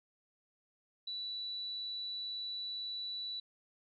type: tone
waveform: sine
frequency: 3951 Hz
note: B7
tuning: in tune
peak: -38 dBFS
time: 1.07-3.4 s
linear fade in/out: 5 ms
effects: none